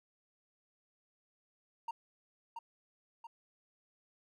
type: tone with echo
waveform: triangle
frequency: 925 Hz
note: A#5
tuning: 14 cents flat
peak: -34 dBFS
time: 1.88-1.91 s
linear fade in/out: 5 ms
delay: 680 ms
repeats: 2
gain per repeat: -5 dB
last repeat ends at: 3.27 s
effects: none